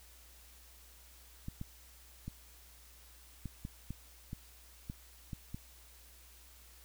clicks, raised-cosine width 5 ms, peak -28 dBFS, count 10, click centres 1.484 / 1.614 / 2.28 / 3.457 / 3.651 / 3.906 / 4.331 / 4.899 / 5.332 / 5.545 s, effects added 60 Hz sine -59 dBFS peak until 6.84 s + white hiss -60 dBFS RMS until 6.84 s

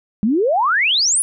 sine exponential sweep, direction up, 196 to 10590 Hz, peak -13 dBFS, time 0.23-1.22 s, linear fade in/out 0 ms, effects none

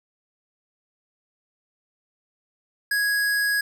square tone, 1661.2 Hz, G#6, in tune, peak -21 dBFS, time 2.91-3.61 s, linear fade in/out 5 ms, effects none

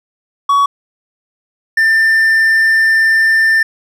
triangle tone pair in turn, 1125 / 1789.2 Hz, C#6 / A6, +25 / +28 cents, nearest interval minor sixth, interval 803 cents, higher second, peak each -6 dBFS, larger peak neither, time 0.49-0.66 / 1.77-3.63 s, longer second, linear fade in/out 5 ms, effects none

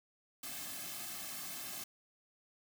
white noise with comb filter, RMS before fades -44 dBFS, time 0.43-1.84 s, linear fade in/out 5 ms, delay 2.1 ms, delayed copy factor -0.95, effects none

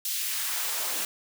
white noise with high-pass filter sweep, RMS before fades -30 dBFS, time 0.05-1.05 s, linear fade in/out 2 ms, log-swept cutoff 3600 to 250 Hz, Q 0.88, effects none

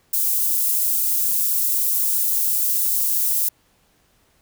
white high-pass noise, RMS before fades -20 dBFS, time 0.13-3.49 s, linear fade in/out 5 ms, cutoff 11000 Hz, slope 12 dB/octave, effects pink hiss -61 dBFS RMS until 4.41 s

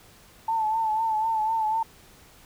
sine tone with vibrato, 882 Hz, A5, 4 cents sharp, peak -22 dBFS, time 0.48-1.83 s, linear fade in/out 5 ms, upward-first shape triangle, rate 4 Hz, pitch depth 60 cents each way, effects pink hiss -53 dBFS RMS until 2.45 s

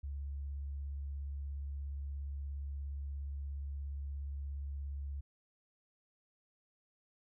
sine tone with vibrato, 70.2 Hz, C#2, 22 cents sharp, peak -38 dBFS, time 0.03-5.21 s, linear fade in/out 10 ms, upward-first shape triangle, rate 17 Hz, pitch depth 26 cents each way, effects none

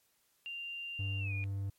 sine tone with pitch glide, 2784 to 2438 Hz, F7 to D#7, -6 to -36 cents, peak -39 dBFS, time 0.46-1.44 s, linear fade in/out 0 ms, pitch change -230 cents, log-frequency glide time 1.19-1.33 s
triangle tone, 98.6 Hz, G2, 11 cents sharp, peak -32 dBFS, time 0.99-1.7 s, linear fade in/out 5 ms
effects white hiss -73 dBFS RMS until 1.78 s + MP3 64 kbps

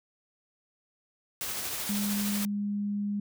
white noise with tremolo, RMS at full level -33 dBFS, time 1.41-2.45 s, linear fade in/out 0 ms, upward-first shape triangle, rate 13 Hz, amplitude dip 30%
sine tone, 204.3 Hz, G#3, 28 cents flat, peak -28 dBFS, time 1.89-3.2 s, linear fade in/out 5 ms
effects none

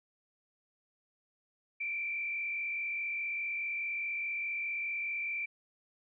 sine tone with frequency modulation, 2349 Hz, D7, in tune, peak -33 dBFS, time 1.8-5.46 s, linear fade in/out 10 ms, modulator 44.8 Hz, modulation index 1.2, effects none

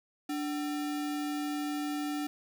sine tone with sample-and-hold, 293.7 Hz, D4, in tune, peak -31 dBFS, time 0.29-2.27 s, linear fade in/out 5 ms, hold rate 1050 Hz, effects none

